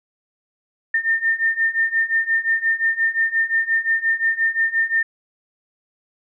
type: beating tone pair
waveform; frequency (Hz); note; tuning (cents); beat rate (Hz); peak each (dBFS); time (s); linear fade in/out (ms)
sine; 1808 / 1813.7; A6 / A#6; +47 / -48; 5.7; -21 / -19; 0.94-5.03; 5
effects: none